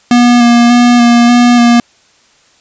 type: tone with vibrato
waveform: square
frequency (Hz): 239.8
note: A#3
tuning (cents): +49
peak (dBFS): -4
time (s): 0.11-1.8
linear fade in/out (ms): 2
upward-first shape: square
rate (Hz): 1.7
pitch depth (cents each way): 16
effects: white hiss -48 dBFS RMS until 2.6 s + resampled to 16000 Hz